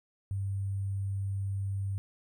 sine tone with sample-and-hold, 98 Hz, G2, in tune, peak -30 dBFS, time 0.31-1.98 s, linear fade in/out 0 ms, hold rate 8820 Hz, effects none

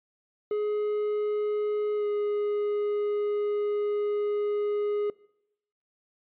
triangle tone with pitch glide, 419.6 to 414.5 Hz, G#4 to G#4, +18 to -3 cents, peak -23 dBFS, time 0.51-5.1 s, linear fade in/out 2 ms, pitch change -21 cents, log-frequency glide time 1.96-2.06 s, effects noise-tail reverb RT60 0.8 s tail -22 dB re dry + resampled to 8000 Hz

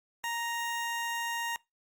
20% pulse tone, 934 Hz, A#5, 3 cents sharp, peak -27 dBFS, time 0.24-1.56 s, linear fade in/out 0 ms, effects noise-tail reverb RT60 0.2 s tail -22 dB re dry + Opus 48 kbps

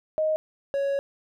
sine / triangle tone pair in turn, 624 / 555.9 Hz, D#5 / C#5, +5 / +5 cents, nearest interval major second, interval 200 cents, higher first, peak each -21 dBFS, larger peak neither, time 0.18-0.36 / 0.74-0.99 s, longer second, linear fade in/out 0 ms, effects none

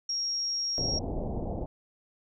sine tone, 5588 Hz, F8, in tune, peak -28 dBFS, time 0.09-0.99 s, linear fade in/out 5 ms
pink low-pass noise, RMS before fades -33 dBFS, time 0.78-1.66 s, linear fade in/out 0 ms, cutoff 790 Hz, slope 48 dB/octave
effects none

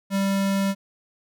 square tone, 196 Hz, G3, in tune, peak -21 dBFS, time 0.1-0.75 s, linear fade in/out 50 ms, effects none

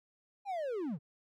triangle linear sweep, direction down, 829 to 123.47 Hz, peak -32 dBFS, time 0.45-0.99 s, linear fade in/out 50 ms, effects none

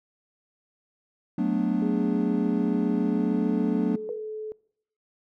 triangle chord, B minor seventh, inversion second, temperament equal, 185 / 220 / 246.9 / 293.7 Hz, F#3 / A3 / B3 / D4, 0 / 0 / 0 / 0 cents, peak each -26 dBFS, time 1.38-3.96 s, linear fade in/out 5 ms
sine tone with pitch glide, 415.3 to 431.7 Hz, G#4 to A4, 0 to -33 cents, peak -32 dBFS, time 1.82-4.52 s, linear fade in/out 0 ms, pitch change +67 cents, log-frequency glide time 2.92-3.53 s
sine tone with exponential decay, 478.4 Hz, A#4, 45 cents sharp, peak -27 dBFS, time 4.09-4.3 s, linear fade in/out 1 ms, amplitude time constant 44 ms
effects noise-tail reverb RT60 0.7 s tail -23 dB re dry

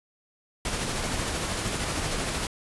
pink noise with tremolo, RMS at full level -28 dBFS, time 0.65-2.47 s, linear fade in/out 2 ms, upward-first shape sine, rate 13 Hz, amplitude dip 30%, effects resampled to 24000 Hz

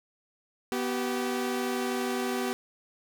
sawtooth tone pair together, 246.3 / 385.5 Hz, B3 / G4, -5 / -29 cents, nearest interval minor sixth, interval 776 cents, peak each -27 dBFS, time 0.72-2.53 s, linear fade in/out 0 ms, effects none

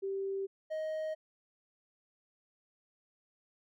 sine / triangle tone pair in turn, 390 / 626.6 Hz, G4 / D#5, -9 / +12 cents, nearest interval minor sixth, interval 821 cents, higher second, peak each -33 / -32 dBFS, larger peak second, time 0.02-0.47 / 0.7-1.15 s, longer neither, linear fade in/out 20 ms, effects none

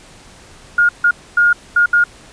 sine tone bursts at uneven times, 1425 Hz, F6, 34 cents sharp, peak -8 dBFS, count 5, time 0.78-0.89 / 1.04-1.11 / 1.37-1.53 / 1.76-1.86 / 1.93-2.04 s, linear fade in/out 5 ms, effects pink hiss -42 dBFS RMS until 2.32 s + resampled to 22050 Hz

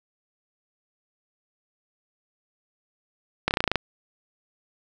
slowing click train, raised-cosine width 0.3 ms, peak -5 dBFS, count 9, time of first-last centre 3.48-3.757 s, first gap 29 ms, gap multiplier 1.05, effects none

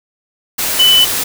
sine tone in noise, 2995 Hz, F#7, 20 cents sharp, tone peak -6 dBFS, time 0.79-1.05 s, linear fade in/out 10 ms, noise white, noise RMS -17 dBFS, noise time 0.58-1.24 s, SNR +8 dB, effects none

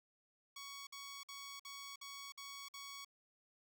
10% pulse tone bursts, 1118 Hz, C#6, 14 cents sharp, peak -40 dBFS, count 7, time 0.56-3.048 s, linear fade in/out 5 ms, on 310 ms, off 53 ms, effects none

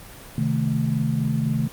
sine chord, A diminished, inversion first, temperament equal with one note detuned, 131.8 / 155.56 / 220 Hz, C3 / Eb3 / A3, +13 / 0 / 0 cents, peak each -24 dBFS, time 0.38-1.68 s, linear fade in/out 2 ms, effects pink hiss -42 dBFS RMS until 1.72 s + Opus 32 kbps

